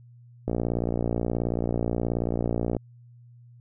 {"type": "click train", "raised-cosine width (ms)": 2, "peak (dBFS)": -13, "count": 135, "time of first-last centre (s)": [0.48, 2.767], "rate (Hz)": 58.6, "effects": ["added 120 Hz sine -48 dBFS peak until 3.6 s"]}